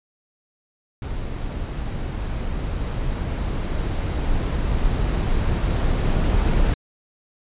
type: noise with level ramp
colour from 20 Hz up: brown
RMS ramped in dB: -28 to -18 dBFS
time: 1.02-6.74 s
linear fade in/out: 2 ms
effects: resampled to 8000 Hz